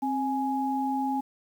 sine tone pair together, 265.3 / 834 Hz, C4 / G#5, +24 / +7 cents, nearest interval octave + minor sixth, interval 1983 cents, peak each -28 dBFS, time 0.02-1.21 s, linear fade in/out 10 ms, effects 9-bit

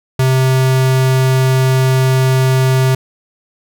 square tone, 130.81 Hz, C3, in tune, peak -10 dBFS, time 0.19-2.95 s, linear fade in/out 5 ms, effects none

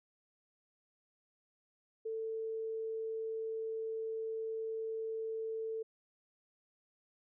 sine tone, 445.1 Hz, A4, 20 cents sharp, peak -36 dBFS, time 2.05-5.83 s, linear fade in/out 10 ms, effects none

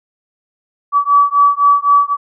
sine beating tone pair, 1144 / 1147.9 Hz, D6 / D6, -46 / -40 cents, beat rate 3.9 Hz, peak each -11 dBFS, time 0.92-2.17 s, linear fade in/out 50 ms, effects none

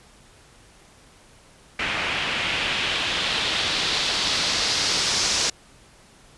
white noise with low-pass filter sweep, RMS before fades -24 dBFS, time 1.79-5.5 s, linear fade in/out 5 ms, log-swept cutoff 2400 to 5700 Hz, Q 2.1, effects pink hiss -52 dBFS RMS until 6.37 s + resampled to 24000 Hz

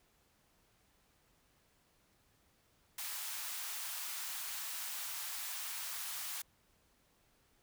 white high-pass noise, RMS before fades -42 dBFS, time 2.98-6.42 s, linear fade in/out 5 ms, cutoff 790 Hz, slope 24 dB/octave, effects pink hiss -72 dBFS RMS until 7.62 s

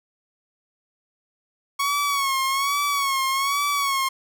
sawtooth tone with vibrato, 1108.7 Hz, C#6, in tune, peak -17 dBFS, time 1.79-4.09 s, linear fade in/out 10 ms, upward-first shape sine, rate 1.2 Hz, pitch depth 66 cents each way, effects none

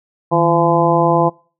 harmonic tone with a mistuned harmonic, 170.1 Hz, F3, 45 cents flat, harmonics 1 / 2 / 3 / 4 / 5 / 6, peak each -18 / -18 / -18 / -18 / -18 / -18 dBFS, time 0.31-1.3 s, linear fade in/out 20 ms, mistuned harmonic 1, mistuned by -110 cents, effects noise-tail reverb RT60 0.4 s tail -24 dB re dry

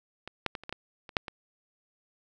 clicks, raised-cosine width 0.3 ms, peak -23 / -11 / -19 / -29 / -21 / -19 / -28 / -8 / -21 dBFS, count 9, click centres 0.276 / 0.463 / 0.552 / 0.636 / 0.694 / 0.726 / 1.092 / 1.168 / 1.282 s, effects none

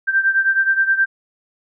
sine beating tone pair, 1568 / 1577.5 Hz, G6 / G6, 0 / +10 cents, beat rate 9.5 Hz, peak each -15 / -19 dBFS, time 0.07-1.06 s, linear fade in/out 20 ms, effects none

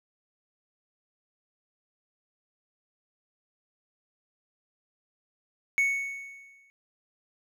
triangle tone with exponential decay, 2217 Hz, C#7, in tune, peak -18 dBFS, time 5.78-6.7 s, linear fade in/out 0 ms, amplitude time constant 200 ms, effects none

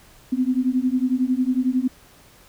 sine beating tone pair, 250 / 261 Hz, B3 / C4, +21 / -4 cents, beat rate 11 Hz, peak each -21 dBFS, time 0.32-1.88 s, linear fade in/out 10 ms, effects pink hiss -51 dBFS RMS until 2.48 s

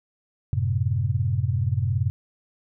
sine chord, F# diminished, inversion none, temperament equal, 92.5 / 110 / 130.81 Hz, F#2 / A2 / C3, 0 / 0 / 0 cents, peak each -25 dBFS, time 0.53-2.1 s, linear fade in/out 0 ms, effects none

